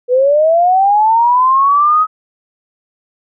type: linear sweep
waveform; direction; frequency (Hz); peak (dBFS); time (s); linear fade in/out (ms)
sine; up; 484.2 to 1275; -7; 0.08-2.07; 50
effects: none